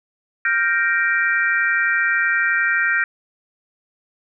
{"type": "chord", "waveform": "sine", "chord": "G minor seventh", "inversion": "third", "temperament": "equal", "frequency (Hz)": [1396.9, 1568, 1864.7, 2349], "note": ["F6", "G6", "Bb6", "D7"], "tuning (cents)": [0, 0, 0, 0], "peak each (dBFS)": [-22, -20, -20, -25], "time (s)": [0.45, 3.04], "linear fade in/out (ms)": 2, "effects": []}